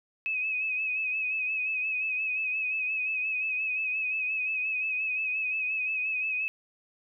sine tone with vibrato, 2552 Hz, D#7, 43 cents sharp, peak -27 dBFS, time 0.26-6.48 s, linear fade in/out 0 ms, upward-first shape sine, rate 5.7 Hz, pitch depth 48 cents each way, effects none

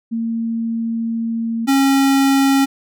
sine / square tone pair in turn, 228.5 / 272.9 Hz, A#3 / C#4, -34 / -27 cents, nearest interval minor third, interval 307 cents, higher second, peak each -18 / -12 dBFS, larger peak second, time 0.11-1.67 / 1.67-2.66 s, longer first, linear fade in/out 20 ms, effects none

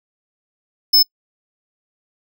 square tone, 5220 Hz, E8, 18 cents flat, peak -9 dBFS, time 0.93-1.03 s, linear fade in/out 10 ms, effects noise-tail reverb RT60 0.1 s tail -25 dB re dry

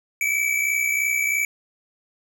square tone pair together, 2254 / 2317 Hz, C#7 / D7, +28 / -24 cents, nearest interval unison, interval 48 cents, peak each -26 / -22 dBFS, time 0.21-1.45 s, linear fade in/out 2 ms, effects none

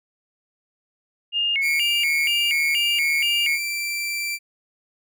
sine tone with vibrato, 2489 Hz, D#7, in tune, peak -19 dBFS, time 1.32-3.59 s, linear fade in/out 50 ms, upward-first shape square, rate 2.1 Hz, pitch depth 220 cents each way
sawtooth tone, 2346 Hz, D7, 2 cents flat, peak -21 dBFS, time 1.61-4.39 s, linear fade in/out 50 ms
effects none

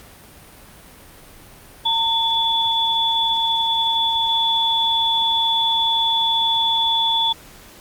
sine tone pair together, 909 / 3443 Hz, A#5 / A7, -44 / -38 cents, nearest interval octave + major seventh, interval 2306 cents, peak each -21 / -17 dBFS, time 1.85-7.33 s, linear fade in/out 10 ms, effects pink hiss -44 dBFS RMS until 7.8 s + Opus 48 kbps

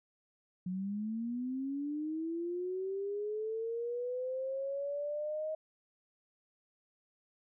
sine linear sweep, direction up, 179 to 630 Hz, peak -34 dBFS, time 0.66-5.55 s, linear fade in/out 5 ms, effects none

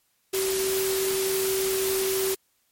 sine tone in noise, 383.5 Hz, G4, 38 cents flat, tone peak -24 dBFS, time 0.33-2.35 s, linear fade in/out 10 ms, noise white, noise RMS -29 dBFS, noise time 0.33-2.35 s, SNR +2 dB, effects white hiss -69 dBFS RMS until 2.71 s + MP3 64 kbps

